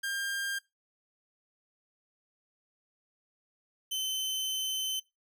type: tone pair in turn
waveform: sawtooth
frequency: 1601 / 3064 Hz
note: G6 / G7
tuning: +36 / -40 cents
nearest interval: major seventh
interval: 1124 cents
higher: second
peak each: -28 dBFS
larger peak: neither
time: 0.03-0.59 / 3.91-5 s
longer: second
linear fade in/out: 10 ms
effects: noise-tail reverb RT60 0.2 s tail -20 dB re dry